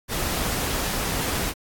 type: noise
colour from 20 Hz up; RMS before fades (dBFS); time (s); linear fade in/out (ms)
pink; -26; 0.08-1.54; 50
effects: AAC 64 kbps